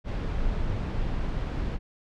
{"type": "noise", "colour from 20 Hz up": "brown", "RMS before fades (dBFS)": -28, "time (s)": [0.04, 1.79], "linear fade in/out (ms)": 50, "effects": ["low-pass 4000 Hz 12 dB/octave"]}